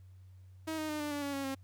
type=tone with pitch steps; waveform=sawtooth; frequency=317.9 / 310.5 / 303.2 / 296.1 / 289.2 / 282.4 / 275.8 / 269.3 Hz; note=D#4 / D#4 / D#4 / D4 / D4 / C#4 / C#4 / C#4; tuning=+37 / -3 / -45 / +14 / -27 / +32 / -9 / -50 cents; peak=-31 dBFS; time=0.67-1.55 s; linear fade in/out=10 ms; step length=110 ms; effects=added 93 Hz sine -52 dBFS peak until 1.63 s + pink hiss -75 dBFS RMS until 1.63 s